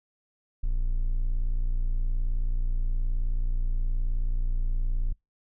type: tone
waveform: triangle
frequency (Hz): 29.45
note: A#0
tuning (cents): +19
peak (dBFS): -21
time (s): 0.63-5.13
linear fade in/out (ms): 10
effects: noise-tail reverb RT60 0.2 s tail -26 dB re dry